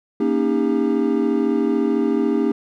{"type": "chord", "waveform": "triangle", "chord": "Eb dominant seventh", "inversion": "second", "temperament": "equal with one note detuned", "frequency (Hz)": [233.1, 277.2, 311.1, 402.1], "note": ["Bb3", "Db4", "Eb4", "G4"], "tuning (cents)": [0, 0, 0, 44], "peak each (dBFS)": -20, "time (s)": [0.2, 2.52], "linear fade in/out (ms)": 5, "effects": []}